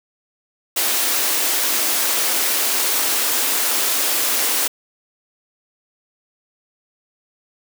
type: high-pass noise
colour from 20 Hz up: white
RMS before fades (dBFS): -19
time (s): 0.76-4.68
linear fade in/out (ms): 10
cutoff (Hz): 250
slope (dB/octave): 48
effects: none